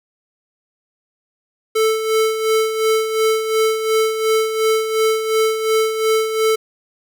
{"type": "tone with tremolo", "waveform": "square", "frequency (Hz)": 440, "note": "A4", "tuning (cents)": 0, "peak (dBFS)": -13, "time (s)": [1.75, 6.56], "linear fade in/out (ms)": 10, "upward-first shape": "sine", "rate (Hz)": 2.8, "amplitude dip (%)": 60, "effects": []}